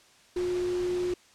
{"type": "tone in noise", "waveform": "sine", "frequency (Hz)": 358.5, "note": "F4", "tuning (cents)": 45, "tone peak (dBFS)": -26, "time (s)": [0.36, 1.14], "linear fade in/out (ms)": 5, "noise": "pink", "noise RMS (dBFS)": -42, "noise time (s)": [0.36, 1.14], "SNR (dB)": 13, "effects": ["white hiss -58 dBFS RMS until 1.34 s", "low-pass 7000 Hz 12 dB/octave"]}